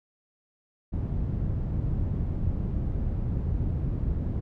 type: low-pass noise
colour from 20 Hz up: white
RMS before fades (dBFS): -28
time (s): 0.92-4.41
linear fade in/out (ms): 20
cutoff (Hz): 110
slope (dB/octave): 12
effects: none